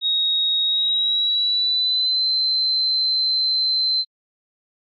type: tone with pitch glide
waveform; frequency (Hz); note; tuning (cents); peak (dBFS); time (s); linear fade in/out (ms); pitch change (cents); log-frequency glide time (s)
sine; 3769 to 4086; A#7 to C8; +18 to -42; -17; 0.01-4.05; 50; +140; 0.63-2.27
effects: AAC 48 kbps